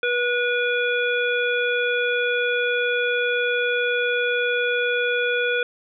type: harmonic tone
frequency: 486.3 Hz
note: B4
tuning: 27 cents flat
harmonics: 1 / 3 / 5 / 7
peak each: -23 / -23 / -27 / -31 dBFS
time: 0.03-5.63 s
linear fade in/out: 2 ms
effects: none